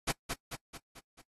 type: noise with echo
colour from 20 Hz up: pink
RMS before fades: -31 dBFS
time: 0.07-0.12 s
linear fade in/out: 10 ms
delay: 220 ms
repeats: 5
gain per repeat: -5 dB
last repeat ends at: 1.22 s
effects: noise-tail reverb RT60 0.1 s tail -22 dB re dry + AAC 32 kbps